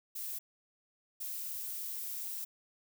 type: noise bursts at uneven times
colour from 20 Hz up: violet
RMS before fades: -40 dBFS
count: 2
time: 0.15-0.39 / 1.2-2.45 s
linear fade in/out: 10 ms
effects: none